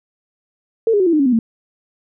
sine tone with pitch steps, 451.8 / 409.5 / 371.2 / 336.5 / 305 / 276.5 / 250.7 / 227.2 Hz, A4 / G#4 / F#4 / E4 / D#4 / C#4 / B3 / A#3, +46 / -24 / +6 / +36 / -34 / -4 / +26 / -44 cents, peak -11 dBFS, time 0.87-1.39 s, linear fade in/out 2 ms, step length 65 ms, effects none

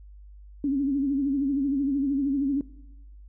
sine tone with vibrato, 277.2 Hz, C#4, in tune, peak -22 dBFS, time 0.64-2.61 s, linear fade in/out 2 ms, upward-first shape sine, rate 13 Hz, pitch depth 84 cents each way, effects noise-tail reverb RT60 1.0 s tail -21 dB re dry + added 50 Hz sine -44 dBFS peak until 3.28 s

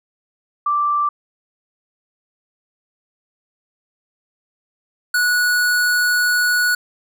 sine / square tone pair in turn, 1173 / 1466.6 Hz, D6 / F#6, -2 / -16 cents, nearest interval major third, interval 386 cents, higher second, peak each -15 dBFS, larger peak neither, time 0.66-1.09 / 5.14-6.75 s, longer second, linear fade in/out 5 ms, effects none

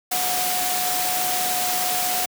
sine tone in noise, 729 Hz, F#5, 26 cents flat, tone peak -26 dBFS, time 0.11-2.26 s, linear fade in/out 10 ms, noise white, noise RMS -24 dBFS, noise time 0.11-2.26 s, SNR -5 dB, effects high-pass 150 Hz 12 dB/octave

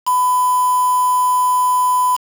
sine tone with quantisation, 1000 Hz, B5, 21 cents sharp, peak -12 dBFS, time 0.06-2.17 s, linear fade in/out 20 ms, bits 4, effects none

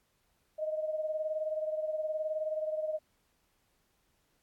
sine beating tone pair, 620 / 639 Hz, D#5 / D#5, -6 / +46 cents, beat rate 19 Hz, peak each -32 / -39 dBFS, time 0.58-2.99 s, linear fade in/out 20 ms, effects pink hiss -74 dBFS RMS until 4.42 s + AAC 64 kbps

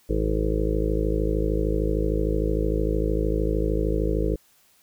harmonic tone, 53.2 Hz, G#1, 42 cents sharp, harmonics 1 / 2 / 3 / 4 / 6 / 7 / 8 / 9 / 10, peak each -24 / -33 / -31 / -36 / -29 / -34 / -29 / -31 / -35 dBFS, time 0.09-4.36 s, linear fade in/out 10 ms, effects white hiss -60 dBFS RMS until 4.82 s

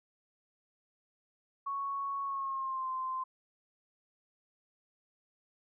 sine tone with pitch glide, 1108.7 to 1040.4 Hz, C#6 to C6, 0 to -10 cents, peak -33 dBFS, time 1.66-3.24 s, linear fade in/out 10 ms, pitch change -110 cents, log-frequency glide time 2.24-2.89 s, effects none

